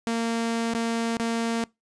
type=tone with dropouts; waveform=sawtooth; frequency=230 Hz; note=A#3; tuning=23 cents flat; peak=-20 dBFS; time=0.07-1.64 s; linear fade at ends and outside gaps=0 ms; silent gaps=0.737-0.748 / 1.17-1.198 s; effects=noise-tail reverb RT60 0.2 s tail -23 dB re dry + resampled to 22050 Hz